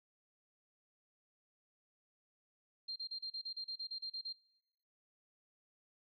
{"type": "tone bursts", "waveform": "sine", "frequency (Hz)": 4186, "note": "C8", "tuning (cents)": 0, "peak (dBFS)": -39, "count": 13, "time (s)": [2.88, 4.329], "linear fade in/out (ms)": 10, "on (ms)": 81, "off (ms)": 33, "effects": ["noise-tail reverb RT60 1.0 s tail -25 dB re dry", "MP3 64 kbps"]}